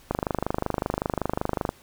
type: click train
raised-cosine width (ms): 1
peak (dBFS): -10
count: 41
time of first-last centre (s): 0.11-1.691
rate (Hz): 25.3
effects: pink hiss -54 dBFS RMS until 1.82 s